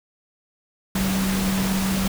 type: tone in noise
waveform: sine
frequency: 191.5 Hz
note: G3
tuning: 40 cents flat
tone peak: -21 dBFS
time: 0.95-2.08 s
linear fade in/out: 5 ms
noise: pink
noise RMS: -27 dBFS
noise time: 0.95-2.08 s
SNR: +3 dB
effects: none